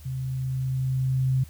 sine tone with level ramp, 130.81 Hz, C3, in tune, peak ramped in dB -28 to -19 dBFS, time 0.05-1.44 s, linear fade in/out 10 ms, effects added 76 Hz sine -43 dBFS peak until 1.49 s + white hiss -54 dBFS RMS until 1.49 s

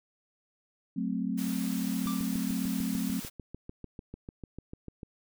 sine chord, F# diminished, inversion none, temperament equal, 185 / 220 / 261.6 Hz, F#3 / A3 / C4, 0 / 0 / 0 cents, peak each -33 dBFS, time 0.96-3.2 s, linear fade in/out 10 ms
white noise, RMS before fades -42 dBFS, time 1.37-3.3 s, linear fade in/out 20 ms
click train, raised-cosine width 3 ms, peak -28 dBFS, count 21, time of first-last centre 2.06-5.032 s, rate 6.73 Hz
45% pulse tone with exponential decay, 1176 Hz, D6, 2 cents sharp, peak -34 dBFS, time 2.07-2.38 s, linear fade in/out 1 ms, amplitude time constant 67 ms
effects none

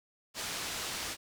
white low-pass noise, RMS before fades -38 dBFS, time 0.34-1.17 s, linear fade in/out 50 ms, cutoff 6600 Hz, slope 12 dB/octave, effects none

